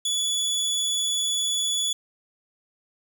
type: tone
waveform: 25% pulse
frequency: 3423 Hz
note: A7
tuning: 48 cents flat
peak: -19 dBFS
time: 0.05-1.93 s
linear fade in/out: 5 ms
effects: 10-bit